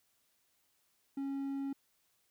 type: tone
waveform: triangle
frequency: 275 Hz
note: C#4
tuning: 14 cents flat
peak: -33 dBFS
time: 1.17-1.73 s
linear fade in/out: 5 ms
effects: white hiss -75 dBFS RMS until 2.3 s